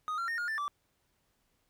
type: tone with pitch steps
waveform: triangle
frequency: 1245 / 1371 / 1840 / 1426 / 1770 / 1163 Hz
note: D#6 / F6 / A#6 / F6 / A6 / D6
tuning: +1 / -32 / -23 / +36 / +10 / -17 cents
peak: -30 dBFS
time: 0.08-0.68 s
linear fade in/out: 0 ms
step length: 100 ms
effects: pink hiss -75 dBFS RMS until 1.69 s